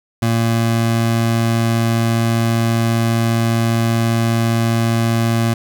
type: tone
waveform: 25% pulse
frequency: 114.9 Hz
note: A#2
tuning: 25 cents flat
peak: -10 dBFS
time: 0.22-5.54 s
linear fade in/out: 5 ms
effects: none